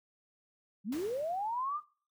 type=linear sweep; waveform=sine; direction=up; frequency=177.6 to 1244.5 Hz; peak=-32 dBFS; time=0.84-1.81 s; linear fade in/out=50 ms
type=noise with exponential decay; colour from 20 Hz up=pink; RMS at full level=-44 dBFS; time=0.92-1.84 s; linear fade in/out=5 ms; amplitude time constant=200 ms
effects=noise-tail reverb RT60 0.4 s tail -19 dB re dry + high-pass 100 Hz 12 dB/octave